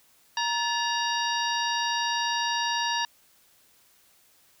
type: harmonic tone with a mistuned harmonic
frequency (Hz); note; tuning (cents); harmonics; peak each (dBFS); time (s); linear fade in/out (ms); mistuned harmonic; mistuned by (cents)
940; A#5; +14; 1 / 2 / 3 / 4 / 5 / 6; -28 / -31 / -33 / -34 / -35 / -36; 0.37-3.05; 2; 2; -140
effects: white hiss -61 dBFS RMS until 4.6 s